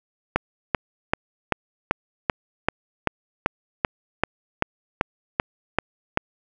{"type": "click train", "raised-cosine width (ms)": 0.5, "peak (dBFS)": -3, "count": 16, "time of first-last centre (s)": [0.36, 6.174], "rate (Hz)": 2.58, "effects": []}